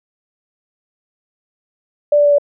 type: tone with pitch steps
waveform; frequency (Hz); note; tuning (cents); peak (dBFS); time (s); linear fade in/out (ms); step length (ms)
sine; 587.3 / 583.6 / 579.9 / 576.2; D5 / D5 / D5 / D5; 0 / -11 / -22 / -33; -8; 2.12-2.384; 5; 66
effects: none